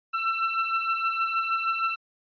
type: beating tone pair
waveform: 30% pulse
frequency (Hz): 1338 / 1344.4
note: E6 / E6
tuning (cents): +25 / +34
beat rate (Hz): 6.4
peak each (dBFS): -23 / -27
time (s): 0.13-1.96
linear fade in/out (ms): 20
effects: resampled to 11025 Hz